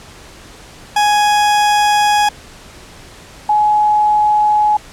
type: tone pair in turn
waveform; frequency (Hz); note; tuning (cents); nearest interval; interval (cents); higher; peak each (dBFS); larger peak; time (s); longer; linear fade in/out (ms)
40% pulse / sine; 833 / 843.2; G#5 / G#5; +5 / +26; unison; 21; second; -9; neither; 0.96-2.29 / 3.49-4.77; first; 5
effects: pink hiss -38 dBFS RMS until 4.92 s + low-pass 9000 Hz 12 dB/octave